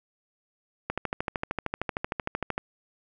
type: click train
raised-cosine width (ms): 0.5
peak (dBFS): -13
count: 23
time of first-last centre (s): 0.9-2.579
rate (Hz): 13.1
effects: none